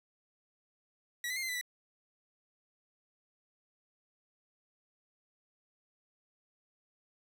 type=tone with pitch steps; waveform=sawtooth; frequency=1931 / 2017 / 2129 / 2069 / 1994 / 1964 Hz; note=B6 / B6 / C7 / C7 / B6 / B6; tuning=-39 / +36 / +30 / -20 / +16 / -10 cents; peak=-31 dBFS; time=1.24-1.612 s; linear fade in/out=2 ms; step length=62 ms; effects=none